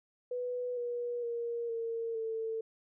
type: tone with pitch steps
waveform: sine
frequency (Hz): 493.9 / 481.8 / 470 / 458.4 / 447.2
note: B4 / B4 / A#4 / A#4 / A4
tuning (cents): 0 / -43 / +14 / -29 / +28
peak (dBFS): -33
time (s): 0.31-2.61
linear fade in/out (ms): 5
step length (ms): 460
effects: none